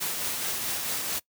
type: noise with tremolo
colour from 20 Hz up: white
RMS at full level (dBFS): -29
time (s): 0-1.2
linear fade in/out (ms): 20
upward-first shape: triangle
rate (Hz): 4.6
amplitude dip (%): 35
effects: noise-tail reverb RT60 0.1 s tail -22 dB re dry + high-pass 80 Hz 12 dB/octave